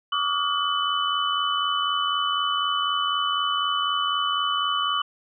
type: tone cluster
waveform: sine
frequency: 1144 / 1228 / 1415 / 3000 Hz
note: D6 / D#6 / F6 / F#7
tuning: -46 / -23 / +22 / +23 cents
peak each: -25 / -29 / -32 / -26 dBFS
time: 0.12-5.02 s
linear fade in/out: 5 ms
effects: none